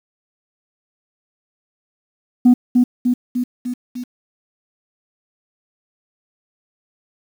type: tone with echo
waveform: sine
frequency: 246.9 Hz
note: B3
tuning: in tune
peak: -4 dBFS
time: 2.45-2.54 s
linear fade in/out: 10 ms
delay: 300 ms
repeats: 5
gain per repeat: -4 dB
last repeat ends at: 4.04 s
effects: tanh soft clip ceiling -5 dBFS + 7-bit